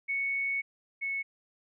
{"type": "tone pair in turn", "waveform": "sine", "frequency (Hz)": [2217, 2203], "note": ["C#7", "C#7"], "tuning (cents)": [0, -11], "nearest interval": "unison", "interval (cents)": 11, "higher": "first", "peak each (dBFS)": [-28, -30], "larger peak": "first", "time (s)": [[0.08, 0.62], [1.01, 1.23]], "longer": "first", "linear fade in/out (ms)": 20, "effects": []}